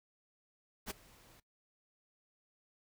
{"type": "noise with ADSR envelope", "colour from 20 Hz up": "pink", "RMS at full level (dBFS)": -38, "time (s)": [0.86, 1.4], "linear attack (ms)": 46, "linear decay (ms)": 13, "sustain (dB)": -24, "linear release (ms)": 5, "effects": ["noise-tail reverb RT60 0.1 s tail -18 dB re dry"]}